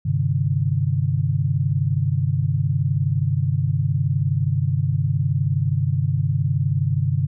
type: chord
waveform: sine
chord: G suspended fourth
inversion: none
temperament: equal with one note detuned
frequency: 98 / 130.81 / 150 Hz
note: G2 / C3 / D3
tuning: 0 / 0 / +37 cents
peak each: -23 / -21 / -22 dBFS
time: 0.05-7.27 s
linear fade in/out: 10 ms
effects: none